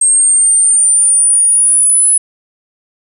sine linear sweep, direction up, 8410 to 10150 Hz, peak -6 dBFS, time 0.01-2.18 s, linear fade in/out 5 ms, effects none

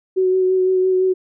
sine tone with vibrato, 372.7 Hz, F#4, 13 cents sharp, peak -13 dBFS, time 0.16-1.14 s, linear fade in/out 20 ms, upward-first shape sine, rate 5.9 Hz, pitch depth 16 cents each way, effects none

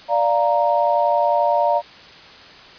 sine chord, Bb major, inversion first, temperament equal, 587.3 / 698.5 / 932.3 Hz, D5 / F5 / Bb5, 0 / 0 / 0 cents, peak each -19 dBFS, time 0.08-1.82 s, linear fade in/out 50 ms, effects white hiss -42 dBFS RMS until 2.78 s + resampled to 11025 Hz

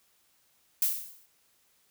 violet noise with exponential decay, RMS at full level -23 dBFS, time 0.82-1.26 s, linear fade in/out 2 ms, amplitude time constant 94 ms, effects white hiss -68 dBFS RMS until 1.9 s

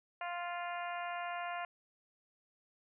harmonic tone, 349.2 Hz, F4, in tune, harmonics 2 / 3 / 4 / 5 / 6 / 7 / 8, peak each -40 / -44 / -46 / -48 / -50 / -51 / -52 dBFS, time 0.21-1.65 s, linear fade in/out 2 ms, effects none

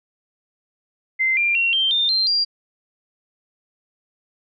sine tone with pitch steps, 2076 / 2385 / 2739 / 3147 / 3615 / 4152 / 4769 Hz, C7 / D7 / F7 / G7 / A7 / C8 / D8, -14 / +26 / -34 / +6 / +46 / -14 / +26 cents, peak -16 dBFS, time 1.19-2.45 s, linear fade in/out 20 ms, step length 180 ms, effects none

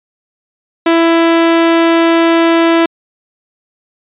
sawtooth tone, 332.3 Hz, E4, 14 cents sharp, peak -3 dBFS, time 0.86-2.86 s, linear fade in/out 5 ms, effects resampled to 8000 Hz

